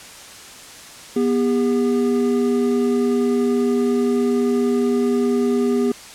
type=tone pair together; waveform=triangle; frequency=243.7 / 402.7 Hz; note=B3 / G4; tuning=-23 / +47 cents; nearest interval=major sixth; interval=870 cents; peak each=-16 / -17 dBFS; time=1.16-5.92 s; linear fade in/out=5 ms; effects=white hiss -39 dBFS RMS until 6.14 s + low-pass 9000 Hz 12 dB/octave